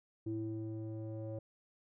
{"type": "tone with low-pass filter sweep", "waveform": "square", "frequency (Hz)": 109.9, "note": "A2", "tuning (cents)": -2, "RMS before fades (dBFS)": -41, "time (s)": [0.26, 1.39], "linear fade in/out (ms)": 5, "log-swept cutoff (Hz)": [330, 520], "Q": 5.7, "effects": []}